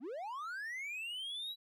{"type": "linear sweep", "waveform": "triangle", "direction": "up", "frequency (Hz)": [207.7, 3951], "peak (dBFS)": -38, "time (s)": [0, 1.56], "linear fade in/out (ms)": 50, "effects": []}